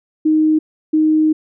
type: tone bursts at uneven times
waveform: sine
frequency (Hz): 311.1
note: D#4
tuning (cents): 0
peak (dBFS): -10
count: 2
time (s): 0.25-0.59 / 0.93-1.33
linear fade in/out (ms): 10
effects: none